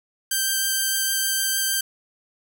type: tone with vibrato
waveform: 5% pulse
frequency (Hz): 1568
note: G6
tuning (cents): 0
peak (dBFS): -10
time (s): 0.31-1.81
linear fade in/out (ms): 5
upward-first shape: triangle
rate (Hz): 6.5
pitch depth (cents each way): 12
effects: none